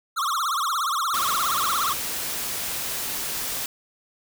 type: tone with vibrato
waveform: square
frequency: 1214 Hz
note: D#6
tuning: 43 cents flat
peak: -23 dBFS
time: 0.16-1.94 s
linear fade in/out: 20 ms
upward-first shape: triangle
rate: 17 Hz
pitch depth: 270 cents each way
type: noise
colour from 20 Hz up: white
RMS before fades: -29 dBFS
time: 1.14-3.66 s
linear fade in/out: 2 ms
effects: none